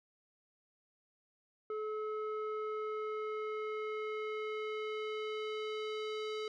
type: tone with low-pass filter sweep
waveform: square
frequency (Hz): 430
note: A4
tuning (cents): -40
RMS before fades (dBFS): -39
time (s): 1.7-6.48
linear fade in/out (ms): 2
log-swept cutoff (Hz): 1100 to 4100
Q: 1.8
effects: none